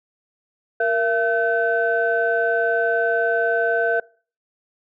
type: tone cluster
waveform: sine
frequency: 465.4 / 676 / 1526 Hz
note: A#4 / E5 / G6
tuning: -3 / +43 / -47 cents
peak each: -21 dBFS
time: 0.8-4 s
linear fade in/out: 5 ms
effects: noise-tail reverb RT60 0.4 s tail -22 dB re dry + tanh soft clip ceiling -8 dBFS